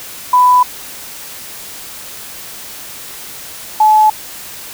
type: tone pair in turn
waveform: sine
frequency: 995 / 859.8 Hz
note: B5 / A5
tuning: +13 / -40 cents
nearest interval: minor third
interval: 253 cents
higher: first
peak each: -5 dBFS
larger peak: neither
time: 0.33-0.63 / 3.8-4.1 s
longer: neither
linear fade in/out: 5 ms
effects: white hiss -30 dBFS RMS until 4.73 s